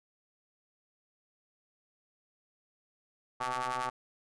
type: ring-modulated tone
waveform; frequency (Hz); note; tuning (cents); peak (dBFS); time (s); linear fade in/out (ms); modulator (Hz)
sawtooth; 125.6; B2; +30; -25; 3.4-3.9; 10; 1010
effects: resampled to 24000 Hz